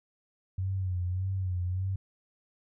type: tone with vibrato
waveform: sine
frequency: 92.5 Hz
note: F#2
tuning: in tune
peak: -28 dBFS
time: 0.58-1.96 s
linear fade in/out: 5 ms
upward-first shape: sine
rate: 1.7 Hz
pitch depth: 65 cents each way
effects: none